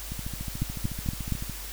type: two click trains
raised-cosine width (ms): 5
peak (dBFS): -22 / -14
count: 20 / 4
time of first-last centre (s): 0.12-1.497 / 0.62-1.323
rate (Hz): 13.8 / 4.27
effects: added 50 Hz sine -39 dBFS peak until 1.72 s + white hiss -40 dBFS RMS until 1.72 s